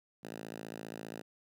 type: tone with high-pass filter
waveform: 5% pulse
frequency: 55 Hz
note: A1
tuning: in tune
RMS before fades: -45 dBFS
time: 0.23-1.22 s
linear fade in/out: 10 ms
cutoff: 180 Hz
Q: 1.2
effects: none